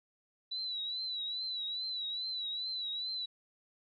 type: tone with vibrato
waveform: sine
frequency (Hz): 3951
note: B7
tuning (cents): 0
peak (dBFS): -35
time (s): 0.51-3.26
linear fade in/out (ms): 10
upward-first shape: triangle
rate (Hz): 2.4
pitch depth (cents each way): 80
effects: none